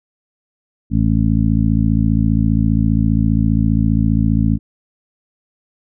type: harmonic tone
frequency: 55 Hz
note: A1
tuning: in tune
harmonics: 1 / 2 / 3 / 4 / 5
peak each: -18 / -17 / -19 / -17 / -21 dBFS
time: 0.9-4.59 s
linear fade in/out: 50 ms
effects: none